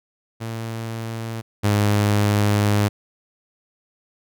sawtooth tone pair in turn, 113.3 / 103.59 Hz, A#2 / G#2, -49 / -4 cents, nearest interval major second, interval 155 cents, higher first, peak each -23 / -12 dBFS, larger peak second, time 0.4-1.42 / 1.63-2.89 s, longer second, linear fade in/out 20 ms, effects none

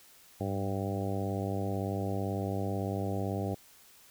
harmonic tone with a mistuned harmonic, 98 Hz, G2, in tune, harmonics 1 / 2 / 3 / 4 / 5 / 6 / 7 / 8, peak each -34 / -37 / -39 / -40 / -41 / -42 / -42 / -43 dBFS, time 0.4-3.55 s, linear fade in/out 10 ms, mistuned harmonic 1, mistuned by +49 cents, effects white hiss -58 dBFS RMS until 4.1 s

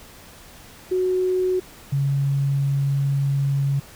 sine tone pair in turn, 369 / 139.02 Hz, F#4 / C#3, -5 / +5 cents, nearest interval octave + perfect fourth, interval 1690 cents, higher first, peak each -18 dBFS, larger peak neither, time 0.91-1.6 / 1.92-3.8 s, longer second, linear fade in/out 10 ms, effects pink hiss -45 dBFS RMS until 3.95 s

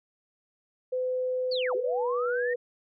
sine tone with pitch glide, 508 to 489 Hz, B4 to B4, +49 to -17 cents, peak -26 dBFS, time 0.92-2.56 s, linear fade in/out 10 ms, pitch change -66 cents, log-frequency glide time 1.59-2.07 s
sine linear two-way sweep, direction down then up, 4702 to 360.7 to 1879 Hz, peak -31 dBFS, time 1.51-2.54 s, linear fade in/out 10 ms, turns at 1.75 s
effects none

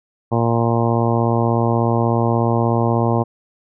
harmonic tone, 116.54 Hz, A#2, in tune, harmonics 1 / 2 / 3 / 4 / 5 / 6 / 7 / 8 / 9, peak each -18 / -21 / -23 / -24 / -25 / -26 / -26 / -27 / -28 dBFS, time 0.31-3.24 s, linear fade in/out 20 ms, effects none

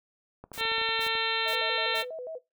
clicks, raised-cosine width 1 ms, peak -29 dBFS, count 12, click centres 0.44 / 0.517 / 0.578 / 0.611 / 0.653 / 0.717 / 0.782 / 0.815 / 0.89 / 0.993 / 1.066 / 1.153 s
white noise bursts, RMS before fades -43 dBFS, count 4, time 0.53-2.028 s, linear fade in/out 10 ms, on 82 ms, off 390 ms
harmonic tone, 450 Hz, A4, 39 cents sharp, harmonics 1 / 2 / 3 / 4 / 5 / 6 / 7 / 8 / 9, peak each -35 / -35 / -35 / -35 / -35 / -35 / -35 / -35 / -35 dBFS, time 0.57-2.05 s, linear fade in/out 50 ms
sine tone with vibrato, 567 Hz, C#5, 39 cents sharp, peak -35 dBFS, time 1.45-2.39 s, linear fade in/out 20 ms, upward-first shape square, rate 6.1 Hz, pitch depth 220 cents each way
effects noise-tail reverb RT60 0.2 s tail -19 dB re dry

